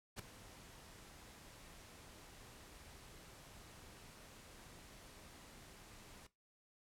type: noise with ADSR envelope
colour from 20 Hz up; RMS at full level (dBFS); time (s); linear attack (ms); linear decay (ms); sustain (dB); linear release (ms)
pink; -44; 0.16-6.27; 35; 3; -14; 7
effects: noise-tail reverb RT60 0.2 s tail -17 dB re dry + low-pass 12000 Hz 12 dB/octave